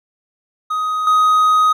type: tone with level steps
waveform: triangle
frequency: 1254 Hz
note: D#6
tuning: 13 cents sharp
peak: -15 / -8 dBFS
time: 0.7-1.73 s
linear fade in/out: 10 ms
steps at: 1.07 s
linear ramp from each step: 2 ms
effects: none